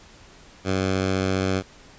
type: tone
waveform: 10% pulse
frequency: 94.9 Hz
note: F#2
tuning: 44 cents sharp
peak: -13 dBFS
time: 0.64-1.63 s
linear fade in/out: 50 ms
effects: pink hiss -49 dBFS RMS until 1.98 s + resampled to 16000 Hz